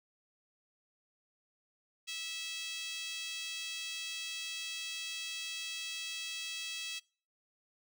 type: tone with high-pass filter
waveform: 5% pulse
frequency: 654 Hz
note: E5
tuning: 14 cents flat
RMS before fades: -41 dBFS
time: 2.07-7 s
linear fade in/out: 20 ms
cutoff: 2800 Hz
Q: 2.9
effects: noise-tail reverb RT60 0.4 s tail -23 dB re dry